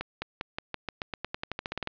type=accelerating click train; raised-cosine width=0.3 ms; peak=-16 dBFS; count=18; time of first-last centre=0.01-1.874 s; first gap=210 ms; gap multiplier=0.91; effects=resampled to 11025 Hz + 7-bit